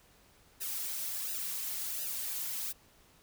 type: noise with flanger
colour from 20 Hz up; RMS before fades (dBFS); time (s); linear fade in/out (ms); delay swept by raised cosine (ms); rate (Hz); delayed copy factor
blue; -37; 0.6-2.73; 20; 0.89 to 4.39; 1.4; -1
effects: pink hiss -63 dBFS RMS until 3.22 s